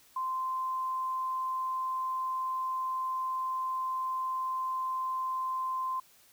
sine tone, 1039 Hz, C6, 12 cents flat, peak -30 dBFS, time 0.16-6 s, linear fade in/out 5 ms, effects white hiss -61 dBFS RMS until 6.32 s

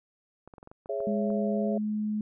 clicks, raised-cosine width 1 ms, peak -33 dBFS, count 9, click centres 0.476 / 0.538 / 0.582 / 0.629 / 0.674 / 0.715 / 0.859 / 1.004 / 1.303 s
sine chord, C# minor, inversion second, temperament just, 415.8 / 554.4 / 665.2 Hz, G#4 / C#5 / E5, +2 / 0 / +16 cents, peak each -33 dBFS, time 0.89-1.78 s, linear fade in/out 5 ms
sine tone with pitch glide, 207.7 to 212.4 Hz, G#3 to G#3, 0 to +39 cents, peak -27 dBFS, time 1.07-2.21 s, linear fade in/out 2 ms, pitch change +39 cents, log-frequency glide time 1.49-1.84 s
effects none

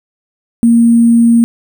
sine tone with sample-and-hold, 233.1 Hz, A#3, in tune, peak -4 dBFS, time 0.63-1.44 s, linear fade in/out 0 ms, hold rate 8820 Hz, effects none

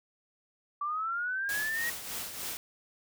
sine linear sweep, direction up, 1151 to 1908 Hz, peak -30 dBFS, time 0.81-1.9 s, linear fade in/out 5 ms
white noise with tremolo, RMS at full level -36 dBFS, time 1.49-2.57 s, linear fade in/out 0 ms, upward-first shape triangle, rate 3.3 Hz, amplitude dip 60%
effects none

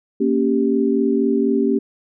sine chord, G diminished, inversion first, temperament equal, 233.1 / 277.2 / 392 Hz, Bb3 / Db4 / G4, 0 / 0 / 0 cents, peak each -19 dBFS, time 0.2-1.79 s, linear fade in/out 10 ms, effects none

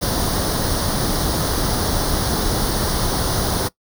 pink noise with comb filter, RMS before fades -20 dBFS, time 0.01-3.69 s, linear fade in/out 20 ms, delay 0.2 ms, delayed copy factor +0.75, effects noise-tail reverb RT60 0.1 s tail -20 dB re dry

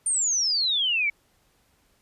sine exponential sweep, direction down, 9110 to 2217 Hz, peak -21 dBFS, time 0.06-1.1 s, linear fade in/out 5 ms, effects pink hiss -65 dBFS RMS until 2.01 s + resampled to 32000 Hz

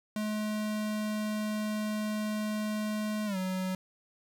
square tone with pitch glide, 213 to 186.5 Hz, G#3 to F#3, +44 to +14 cents, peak -31 dBFS, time 0.16-3.75 s, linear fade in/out 2 ms, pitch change -230 cents, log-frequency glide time 3.26-3.37 s, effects 10-bit

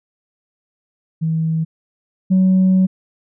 sine tone pair in turn, 161 / 187.29 Hz, E3 / F#3, -41 / +21 cents, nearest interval minor third, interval 262 cents, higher second, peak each -15 / -8 dBFS, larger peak second, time 1.21-1.65 / 2.3-2.87 s, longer second, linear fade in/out 20 ms, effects tanh soft clip ceiling -8 dBFS

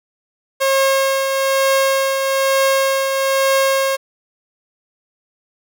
sawtooth tone with tremolo, 540 Hz, C#5, 45 cents flat, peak -8 dBFS, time 0.6-3.97 s, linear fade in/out 20 ms, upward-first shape triangle, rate 1.1 Hz, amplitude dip 45%, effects none

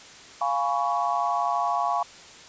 sine chord, C# dominant seventh, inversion first, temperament equal with one note detuned, 698.5 / 830.6 / 987.8 / 1117.1 Hz, E#5 / G#5 / B5 / C#6, 0 / 0 / 0 / +13 cents, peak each -27 / -28 / -30 / -27 dBFS, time 0.41-2.03 s, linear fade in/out 5 ms, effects white hiss -46 dBFS RMS until 2.48 s + resampled to 16000 Hz

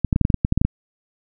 clicks, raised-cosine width 5 ms, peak -4 dBFS, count 12, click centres 0.047 / 0.128 / 0.161 / 0.213 / 0.251 / 0.302 / 0.343 / 0.449 / 0.524 / 0.576 / 0.615 / 0.65 s, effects none

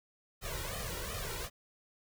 pink noise with flanger, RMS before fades -39 dBFS, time 0.41-1.5 s, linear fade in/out 50 ms, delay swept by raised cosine 1.6 to 2.12 ms, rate 2.7 Hz, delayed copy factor +1, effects none

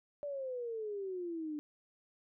sine exponential sweep, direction down, 587.3 to 293.7 Hz, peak -37 dBFS, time 0.23-1.59 s, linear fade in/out 0 ms, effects none

